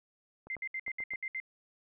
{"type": "clicks", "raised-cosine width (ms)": 1, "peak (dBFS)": -36, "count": 5, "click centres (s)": [0.47, 0.567, 0.88, 1.004, 1.136]}
{"type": "tone bursts", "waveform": "sine", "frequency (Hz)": 2085, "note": "C7", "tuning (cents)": -7, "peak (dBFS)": -34, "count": 8, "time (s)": [0.5, 1.401], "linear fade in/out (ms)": 2, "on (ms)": 54, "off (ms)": 67}
{"effects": []}